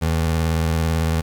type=tone with vibrato; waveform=25% pulse; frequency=81.1 Hz; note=E2; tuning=28 cents flat; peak=-14 dBFS; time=0.01-1.22 s; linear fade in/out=20 ms; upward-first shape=sine; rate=18 Hz; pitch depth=45 cents each way; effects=9-bit